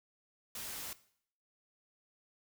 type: noise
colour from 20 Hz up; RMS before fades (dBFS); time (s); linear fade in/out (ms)
white; -43; 0.55-0.93; 2
effects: noise-tail reverb RT60 0.6 s tail -17 dB re dry